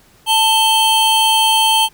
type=tone pair together; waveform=square; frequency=880 / 3139 Hz; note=A5 / G7; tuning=0 / +2 cents; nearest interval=octave + minor seventh; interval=2202 cents; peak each=-14 dBFS; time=0.26-1.89 s; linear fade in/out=50 ms; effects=pink hiss -50 dBFS RMS until 1.93 s